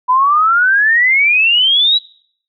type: exponential sweep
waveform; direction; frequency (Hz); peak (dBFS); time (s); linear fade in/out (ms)
sine; up; 987.8 to 3951; -8; 0.08-1.99; 20
effects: noise-tail reverb RT60 0.6 s tail -23 dB re dry